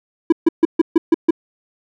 triangle tone bursts, 329.6 Hz, E4, in tune, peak -5 dBFS, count 7, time 0.3-1.308 s, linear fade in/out 5 ms, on 24 ms, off 140 ms, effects none

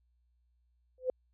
sine tone with exponential growth, 510 Hz, C5, 44 cents flat, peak -24 dBFS, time 0.98-1.1 s, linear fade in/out 2 ms, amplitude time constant 26 ms, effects added 60 Hz sine -69 dBFS peak until 1.33 s

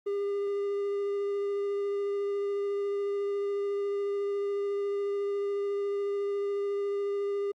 triangle tone with vibrato, 402.7 Hz, G4, 47 cents sharp, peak -26 dBFS, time 0.06-7.52 s, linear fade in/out 10 ms, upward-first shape sine, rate 14 Hz, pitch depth 10 cents each way, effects Opus 32 kbps

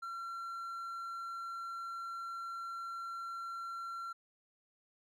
triangle tone, 1363 Hz, F6, 43 cents flat, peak -38 dBFS, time 0.02-4.13 s, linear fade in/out 10 ms, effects none

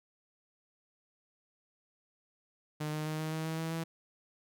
sawtooth tone with pitch steps, 152 / 153.68 / 155.37 / 157.09 / 158.82 / 160.57 / 162.35 / 164.14 Hz, D#3 / D#3 / D#3 / D#3 / D#3 / E3 / E3 / E3, -40 / -21 / -2 / +17 / +36 / -45 / -26 / -7 cents, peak -30 dBFS, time 2.8-3.84 s, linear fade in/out 10 ms, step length 130 ms, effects none

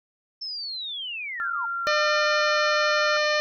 sine linear sweep, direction down, 5340 to 873 Hz, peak -30 dBFS, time 0.41-1.66 s, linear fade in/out 10 ms
sine tone with vibrato, 1381 Hz, F6, 20 cents flat, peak -26 dBFS, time 1.4-3.17 s, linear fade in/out 0 ms, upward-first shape sine, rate 1.4 Hz, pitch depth 9 cents each way
harmonic tone, 602 Hz, D5, 43 cents sharp, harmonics 1 / 2 / 3 / 4 / 5 / 6 / 7 / 8 / 9 / 10, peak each -24 / -29 / -26 / -31 / -35 / -39 / -31 / -41 / -38 / -41 dBFS, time 1.87-3.4 s, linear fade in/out 0 ms
effects none

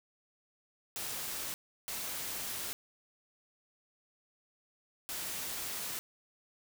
white noise bursts at uneven times, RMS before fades -39 dBFS, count 3, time 0.96-1.54 / 1.88-2.73 / 5.09-5.99 s, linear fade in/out 0 ms, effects none

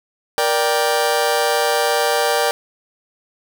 sawtooth chord, G minor, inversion first, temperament just, 470.4 / 588 / 784 Hz, Bb4 / D5 / G5, +16 / +2 / 0 cents, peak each -16 dBFS, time 0.38-2.51 s, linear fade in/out 0 ms, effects none

